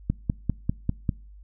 click train, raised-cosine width 5 ms, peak -10 dBFS, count 6, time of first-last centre 0.1-1.092 s, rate 5.04 Hz, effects noise-tail reverb RT60 0.4 s tail -25 dB re dry + added 50 Hz sine -44 dBFS peak until 1.43 s

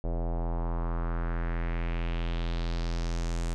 square tone with low-pass filter sweep, 42.27 Hz, E1, 44 cents sharp, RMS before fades -30 dBFS, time 0.04-3.54 s, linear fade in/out 0 ms, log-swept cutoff 600 to 8200 Hz, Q 2.3, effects none

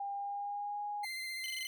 sine tone with pitch glide, 801 to 825.4 Hz, G5 to G#5, +37 to -11 cents, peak -36 dBFS, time 0-1.05 s, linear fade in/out 5 ms, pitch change +52 cents, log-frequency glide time 0.13-0.82 s
30% pulse tone with vibrato, 2078 Hz, C7, 12 cents flat, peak -36 dBFS, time 1.03-1.67 s, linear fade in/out 10 ms, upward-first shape sine, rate 15 Hz, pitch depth 17 cents each way
sawtooth tone bursts, 3012 Hz, F#7, 30 cents sharp, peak -37 dBFS, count 6, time 1.44-1.67 s, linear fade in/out 0 ms, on 20 ms, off 22 ms
effects none

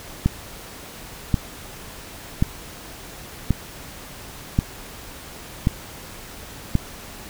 click train, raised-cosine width 5 ms, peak -4 dBFS, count 7, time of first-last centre 0.26-6.754 s, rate 0.924 Hz, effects pink hiss -39 dBFS RMS until 7.29 s

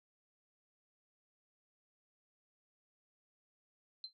sine tone with exponential decay, 4107 Hz, C8, 33 cents flat, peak -38 dBFS, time 4.04-4.13 s, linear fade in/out 1 ms, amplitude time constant 19 ms, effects none

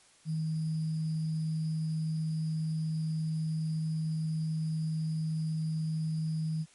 sine tone with sample-and-hold, 158.3 Hz, D#3, 30 cents sharp, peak -29 dBFS, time 0.25-6.66 s, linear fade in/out 50 ms, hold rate 4900 Hz, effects white hiss -61 dBFS RMS until 6.74 s + MP3 48 kbps

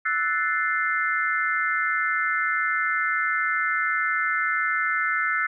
sine chord, F# half-diminished seventh, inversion third, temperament equal, 1318.5 / 1480 / 1760 / 2093 Hz, E6 / F#6 / A6 / C7, 0 / 0 / 0 / 0 cents, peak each -27 dBFS, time 0.05-5.47 s, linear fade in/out 10 ms, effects none

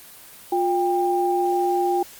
sine tone pair together, 354.1 / 795 Hz, F4 / G5, +24 / +24 cents, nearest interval octave + major second, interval 1400 cents, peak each -21 dBFS, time 0.52-2.03 s, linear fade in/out 5 ms, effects white hiss -44 dBFS RMS until 2.19 s + Opus 24 kbps

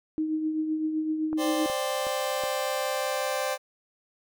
sine tone with tremolo, 312.4 Hz, D#4, 7 cents sharp, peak -23 dBFS, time 0.18-1.66 s, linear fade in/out 0 ms, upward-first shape triangle, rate 7.8 Hz, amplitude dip 50%
click train, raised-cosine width 1 ms, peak -24 dBFS, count 4, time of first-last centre 1.33-2.437 s, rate 2.71 Hz
sawtooth chord, C suspended second, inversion none, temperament just, 523.3 / 588.7 / 784.9 Hz, C5 / D5 / G5, 0 / +4 / +2 cents, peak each -26 / -27 / -29 dBFS, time 1.37-3.58 s, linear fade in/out 50 ms
effects none

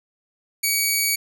10% pulse tone, 2260 Hz, C#7, 33 cents sharp, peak -10 dBFS, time 0.63-1.16 s, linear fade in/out 10 ms, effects none

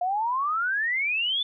sine exponential sweep, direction up, 698.5 to 3537 Hz, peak -23 dBFS, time 0.01-1.43 s, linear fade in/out 5 ms, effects none

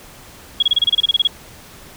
sine tone bursts, 3322 Hz, G#7, in tune, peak -10 dBFS, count 13, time 0.6-1.274 s, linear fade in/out 5 ms, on 26 ms, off 28 ms, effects pink hiss -41 dBFS RMS until 1.96 s

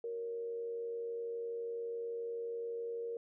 sine tone with frequency modulation, 466.2 Hz, A#4, in tune, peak -37 dBFS, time 0.04-3.17 s, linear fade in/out 2 ms, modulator 91.8 Hz, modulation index 0.31, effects none

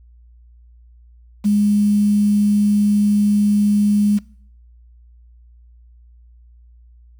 sine tone with quantisation, 206.4 Hz, G#3, 10 cents flat, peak -12 dBFS, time 1.44-4.19 s, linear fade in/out 20 ms, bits 6, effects noise-tail reverb RT60 0.6 s tail -23 dB re dry + added 59 Hz sine -44 dBFS peak until 7.19 s

